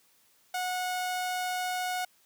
sawtooth tone, 731 Hz, F#5, 21 cents flat, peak -26 dBFS, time 0.54-2.05 s, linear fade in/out 5 ms, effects white hiss -65 dBFS RMS until 2.25 s + high-pass 100 Hz 12 dB/octave

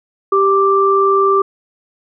sine tone pair together, 392.4 / 1175.9 Hz, G4 / D6, +2 / +2 cents, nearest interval octave + perfect fifth, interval 1900 cents, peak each -12 dBFS, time 0.32-1.42 s, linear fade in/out 5 ms, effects none

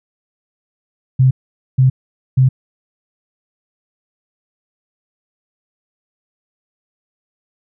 sine tone bursts, 130.3 Hz, C3, 7 cents flat, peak -7 dBFS, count 3, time 1.19-2.49 s, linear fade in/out 10 ms, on 120 ms, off 470 ms, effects none

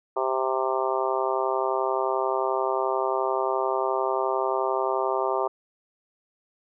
harmonic tone, 131.4 Hz, C3, 8 cents sharp, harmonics 3 / 4 / 5 / 6 / 7 / 8 / 9, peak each -28 / -31 / -29 / -32 / -30 / -33 / -32 dBFS, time 0.16-5.48 s, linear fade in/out 10 ms, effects none

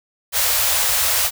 white band-stop noise, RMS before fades -18 dBFS, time 0.32-1.31 s, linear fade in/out 50 ms, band 110 to 470 Hz, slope 96 dB/octave, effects none

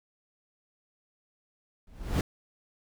brown noise with exponential growth, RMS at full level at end -18 dBFS, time 1.87-2.21 s, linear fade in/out 2 ms, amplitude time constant 73 ms, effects none

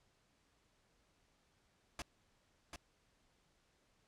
pink noise with echo, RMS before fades -43 dBFS, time 1.99-2.02 s, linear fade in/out 2 ms, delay 740 ms, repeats 1, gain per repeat -5 dB, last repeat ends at 2.76 s, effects pink hiss -75 dBFS RMS until 4.07 s + low-pass 8000 Hz 12 dB/octave

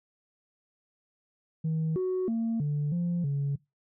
sine tone with pitch steps, 159.3 / 370.4 / 227.9 / 146.8 / 173.7 / 140.9 Hz, D#3 / F#4 / A#3 / D3 / F3 / C#3, +41 / +2 / -39 / 0 / -9 / +29 cents, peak -24 dBFS, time 1.64-3.56 s, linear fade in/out 10 ms, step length 320 ms, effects noise-tail reverb RT60 0.2 s tail -22 dB re dry + tanh soft clip ceiling -24 dBFS

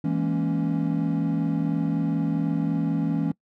triangle chord, A# half-diminished seventh, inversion second, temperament equal, 164.81 / 207.7 / 233.1 / 277.2 Hz, E3 / G#3 / A#3 / C#4, 0 / 0 / 0 / 0 cents, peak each -23 / -28 / -28 / -24 dBFS, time 0.04-3.32 s, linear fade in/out 5 ms, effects noise-tail reverb RT60 0.1 s tail -24 dB re dry + tanh soft clip ceiling -11 dBFS

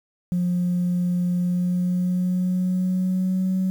sine tone with pitch glide, 177.7 to 187.51 Hz, F3 to F#3, +30 to +23 cents, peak -18 dBFS, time 0.32-3.7 s, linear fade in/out 0 ms, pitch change +93 cents, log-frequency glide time 1.39-3.58 s, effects tanh soft clip ceiling -16 dBFS + 8-bit

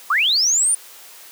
sine linear sweep, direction up, 1046.5 to 9500 Hz, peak -14 dBFS, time 0.1-0.75 s, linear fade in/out 5 ms, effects white hiss -42 dBFS RMS until 1.31 s + high-pass 400 Hz 12 dB/octave

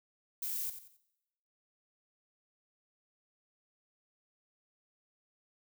violet noise with echo, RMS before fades -37 dBFS, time 0.42-0.7 s, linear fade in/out 5 ms, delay 90 ms, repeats 3, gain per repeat -10 dB, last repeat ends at 0.97 s, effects noise-tail reverb RT60 0.9 s tail -20 dB re dry

